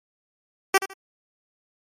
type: tone with echo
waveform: 10% pulse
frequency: 386.6 Hz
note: G4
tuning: 24 cents flat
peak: -6 dBFS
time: 0.74-0.78 s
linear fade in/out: 5 ms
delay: 78 ms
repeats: 2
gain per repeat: -12 dB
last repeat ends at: 0.936 s
effects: MP3 64 kbps